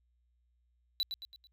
triangle tone with echo, 3960 Hz, B7, 4 cents sharp, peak -27 dBFS, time 1-1.03 s, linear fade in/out 0 ms, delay 110 ms, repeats 4, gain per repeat -7 dB, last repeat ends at 1.47 s, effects added 60 Hz sine -70 dBFS peak until 1.52 s

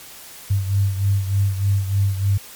sine beating tone pair, 98 / 101.3 Hz, G2 / G#2, 0 / -43 cents, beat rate 3.3 Hz, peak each -17 / -23 dBFS, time 0.5-2.38 s, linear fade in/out 10 ms, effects white hiss -40 dBFS RMS until 2.55 s + MP3 96 kbps

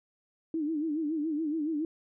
sine tone with vibrato, 309.1 Hz, D#4, 11 cents flat, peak -28 dBFS, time 0.54-1.85 s, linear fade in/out 2 ms, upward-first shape sine, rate 7.1 Hz, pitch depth 110 cents each way, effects none

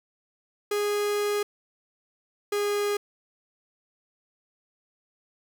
45% pulse tone pair in turn, 413 / 410.7 Hz, G#4 / G#4, -10 / -19 cents, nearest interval unison, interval 9 cents, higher first, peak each -24 / -24 dBFS, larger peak neither, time 0.71-1.43 / 2.52-2.97 s, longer first, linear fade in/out 5 ms, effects none

